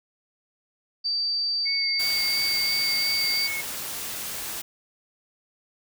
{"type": "tone", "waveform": "sine", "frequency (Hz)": 4643, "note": "D8", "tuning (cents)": -21, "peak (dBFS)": -23, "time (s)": [1.04, 3.48], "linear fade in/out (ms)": 20}
{"type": "tone with vibrato", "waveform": "sine", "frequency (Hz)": 2189, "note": "C#7", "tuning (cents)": -22, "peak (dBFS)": -28, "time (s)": [1.65, 3.62], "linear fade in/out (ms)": 20, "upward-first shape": "sine", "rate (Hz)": 2.9, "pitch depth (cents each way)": 18}
{"type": "noise", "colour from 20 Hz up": "white", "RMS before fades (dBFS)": -33, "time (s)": [1.99, 4.62], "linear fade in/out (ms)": 10}
{"effects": []}